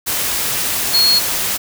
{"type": "tone in noise", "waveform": "sine", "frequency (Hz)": 4314, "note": "C#8", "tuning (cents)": -48, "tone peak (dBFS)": -10, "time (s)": [0.93, 1.2], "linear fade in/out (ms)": 20, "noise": "white", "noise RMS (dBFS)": -19, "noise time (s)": [0.06, 1.58], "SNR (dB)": 6, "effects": []}